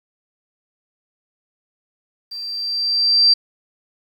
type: tone with level ramp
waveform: sine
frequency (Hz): 4699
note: D8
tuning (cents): 0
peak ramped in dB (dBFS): -28 to -8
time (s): 2.31-3.34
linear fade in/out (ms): 10
effects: 8-bit